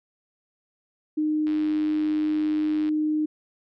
sine tone, 306.3 Hz, D#4, 27 cents flat, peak -21 dBFS, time 1.17-3.26 s, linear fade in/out 10 ms
click train, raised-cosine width 0.3 ms, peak -27 dBFS, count 139, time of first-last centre 1.47-2.89 s, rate 97.2 Hz
effects none

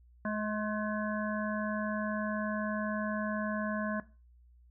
harmonic tone with a mistuned harmonic, 212 Hz, G#3, 36 cents sharp, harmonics 1 / 3 / 5 / 7 / 8, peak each -33 / -38 / -40 / -41 / -42 dBFS, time 0.25-4 s, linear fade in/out 2 ms, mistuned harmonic 7, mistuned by +36 cents, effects noise-tail reverb RT60 0.3 s tail -17 dB re dry + added 60 Hz sine -57 dBFS peak until 4.7 s

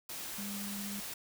sine tone in noise, 201.9 Hz, G#3, 49 cents flat, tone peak -40 dBFS, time 0.38-1 s, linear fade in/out 5 ms, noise white, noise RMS -42 dBFS, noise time 0.09-1.14 s, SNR -1 dB, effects none

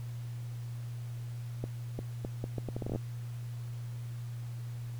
accelerating click train, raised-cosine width 2 ms, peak -22 dBFS, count 14, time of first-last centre 1.64-2.959 s, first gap 350 ms, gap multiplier 0.74, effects added 119 Hz sine -37 dBFS peak until 4.99 s + pink hiss -57 dBFS RMS until 4.99 s

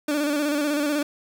30% pulse tone with vibrato, 293.7 Hz, D4, in tune, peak -19 dBFS, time 0.08-1.03 s, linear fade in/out 5 ms, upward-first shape square, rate 16 Hz, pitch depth 46 cents each way, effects none

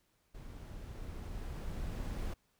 brown noise with level ramp, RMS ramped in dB -48 to -37 dBFS, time 0.34-2.34 s, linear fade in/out 10 ms, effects pink hiss -75 dBFS RMS until 2.59 s

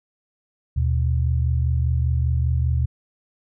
sine tone pair together, 76.7 / 121.75 Hz, D#2 / B2, -24 / -24 cents, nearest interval minor sixth, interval 800 cents, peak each -19 / -22 dBFS, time 0.76-2.86 s, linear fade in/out 10 ms, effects none

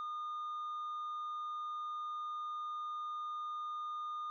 sine tone with tanh clipping, 1220 Hz, D#6, 34 cents flat, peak -39 dBFS, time 0-4.3 s, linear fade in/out 0 ms, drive 2 dB, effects none

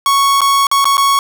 45% pulse tone with dropouts, 1108.7 Hz, C#6, in tune, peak -9 dBFS, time 0.06-1.19 s, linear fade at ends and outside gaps 1 ms, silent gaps 0.407-0.416 / 0.669-0.714 / 0.844-0.854 / 0.97-0.979 s, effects none

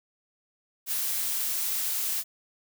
blue noise, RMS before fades -29 dBFS, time 0.86-2.24 s, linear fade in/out 50 ms, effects none

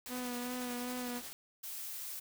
white noise with tremolo, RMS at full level -45 dBFS, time 0.06-1.33 s, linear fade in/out 0 ms, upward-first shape sine, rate 11 Hz, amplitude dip 35%
sawtooth tone with vibrato, 246.9 Hz, B3, in tune, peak -34 dBFS, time 0.08-1.22 s, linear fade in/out 50 ms, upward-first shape sine, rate 2.6 Hz, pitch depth 24 cents each way
blue noise, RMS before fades -43 dBFS, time 1.63-2.2 s, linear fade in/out 10 ms
effects none

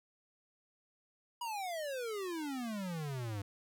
square exponential sweep, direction down, 981 to 97 Hz, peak -38 dBFS, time 1.41-3.42 s, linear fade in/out 5 ms, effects none

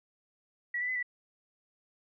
sine tone with pitch steps, 1934 / 1982 / 2023 / 1962 Hz, B6 / B6 / B6 / B6, -37 / +6 / +41 / -12 cents, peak -30 dBFS, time 0.74-1.028 s, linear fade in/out 5 ms, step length 72 ms, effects none

